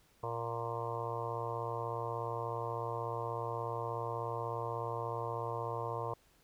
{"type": "harmonic tone", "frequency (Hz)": 116.54, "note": "A#2", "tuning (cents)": 0, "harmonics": [1, 3, 4, 5, 6, 7, 8, 9, 10], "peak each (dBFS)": [-42, -49, -41, -45, -45, -51, -43, -42, -53], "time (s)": [0.23, 6.14], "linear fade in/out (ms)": 5, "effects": ["pink hiss -68 dBFS RMS until 6.43 s"]}